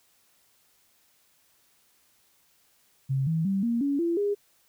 sine tone with pitch steps, 134.5 / 161.81 / 194.66 / 234.2 / 281.7 / 338.9 / 407.7 Hz, C3 / E3 / G3 / A#3 / C#4 / E4 / G#4, +48 / -32 / -12 / +8 / +28 / +48 / -32 cents, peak -23 dBFS, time 3.09-4.35 s, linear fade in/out 20 ms, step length 180 ms, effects white hiss -65 dBFS RMS until 4.68 s

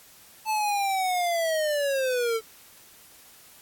square linear sweep, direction down, 880 to 440 Hz, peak -24 dBFS, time 0.45-2.41 s, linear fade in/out 50 ms, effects white hiss -52 dBFS RMS until 3.61 s + AAC 64 kbps

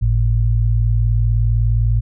sine tone pair together, 52.08 / 111.8 Hz, G#1 / A2, +6 / +28 cents, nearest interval octave + minor second, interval 1322 cents, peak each -15 dBFS, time 0.01-2.01 s, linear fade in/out 20 ms, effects none

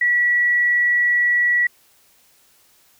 sine tone, 1939 Hz, B6, 32 cents flat, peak -14 dBFS, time 0.01-1.67 s, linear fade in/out 5 ms, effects white hiss -56 dBFS RMS until 2.99 s

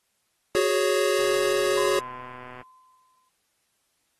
square chord, F# suspended second, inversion none, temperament equal, 370 / 415.3 / 554.4 Hz, F#4 / G#4 / C#5, 0 / 0 / 0 cents, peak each -26 dBFS, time 0.55-1.99 s, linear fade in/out 0 ms
click train, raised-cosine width 0.5 ms, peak -28 dBFS, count 179, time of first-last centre 1.19-2.614 s, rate 125 Hz
sine tone with exponential decay, 1028 Hz, C6, 31 cents flat, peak -27 dBFS, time 1.77-3.29 s, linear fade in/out 5 ms, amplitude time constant 330 ms
effects white hiss -72 dBFS RMS until 4.19 s + AAC 32 kbps

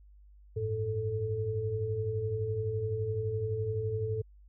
sine tone cluster, 96.4 / 108.2 / 439.2 Hz, G2 / A2 / A4, -28 / -29 / -3 cents, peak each -38 / -33 / -33 dBFS, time 0.56-4.22 s, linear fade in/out 10 ms, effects added 50 Hz sine -53 dBFS peak until 4.48 s

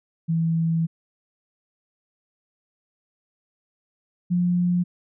sine tone pair in turn, 164.2 / 176.95 Hz, E3 / F3, -6 / +23 cents, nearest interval minor second, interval 129 cents, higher second, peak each -19 / -18 dBFS, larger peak second, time 0.28-0.87 / 4.3-4.84 s, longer first, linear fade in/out 20 ms, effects none

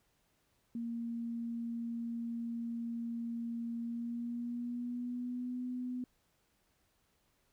sine tone with pitch glide, 233.1 to 249.8 Hz, A#3 to B3, 0 to +20 cents, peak -36 dBFS, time 0.75-6.04 s, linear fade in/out 2 ms, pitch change +120 cents, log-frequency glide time 3.79-5.64 s, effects pink hiss -75 dBFS RMS until 7.52 s

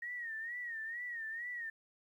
sine tone with vibrato, 1864.7 Hz, A#6, in tune, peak -39 dBFS, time 0.02-1.7 s, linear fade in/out 5 ms, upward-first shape sine, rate 2.2 Hz, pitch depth 96 cents each way, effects 12-bit

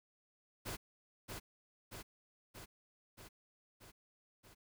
pink noise with echo, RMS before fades -43 dBFS, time 0.65-0.77 s, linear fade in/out 20 ms, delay 630 ms, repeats 6, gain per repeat -3 dB, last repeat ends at 4.55 s, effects none

